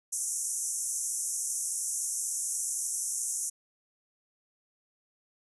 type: band-pass noise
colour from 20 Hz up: white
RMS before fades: -33 dBFS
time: 0.12-3.5 s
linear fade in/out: 10 ms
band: 5800 to 11000 Hz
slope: 96 dB/octave
effects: none